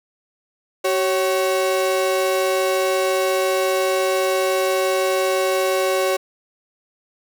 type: tone pair together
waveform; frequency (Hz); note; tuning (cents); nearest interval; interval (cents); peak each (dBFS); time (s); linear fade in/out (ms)
35% pulse; 380.1 / 554.4; F#4 / C#5; +47 / 0; perfect fifth; 653; -19 / -18; 0.84-6.17; 10
effects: none